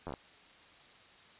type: slowing click train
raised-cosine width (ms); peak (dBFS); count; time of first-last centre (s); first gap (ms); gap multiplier
1; -26; 6; 0.07-0.139; 11; 1.11
effects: white hiss -58 dBFS RMS until 1.39 s + resampled to 8000 Hz